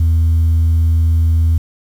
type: tone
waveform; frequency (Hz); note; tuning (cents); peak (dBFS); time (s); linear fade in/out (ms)
sine; 81.7; E2; -15; -7; 0-1.58; 5
effects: tanh soft clip ceiling -8 dBFS + 7-bit